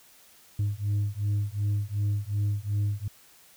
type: beating tone pair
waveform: sine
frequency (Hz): 101.4 / 104.1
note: G#2 / G#2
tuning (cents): -41 / +5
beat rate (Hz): 2.7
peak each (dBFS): -26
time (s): 0.59-3.08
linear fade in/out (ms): 5
effects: tanh soft clip ceiling -22 dBFS + white hiss -56 dBFS RMS until 3.56 s